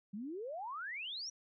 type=exponential sweep; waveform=sine; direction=up; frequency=190 to 5920 Hz; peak=-40 dBFS; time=0.13-1.3 s; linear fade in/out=10 ms; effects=none